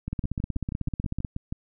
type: two click trains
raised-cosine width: 5 ms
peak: -16 / -18 dBFS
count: 19 / 10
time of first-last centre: 0.13-1.248 / 0.08-1.525 s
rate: 16.1 / 6.23 Hz
effects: none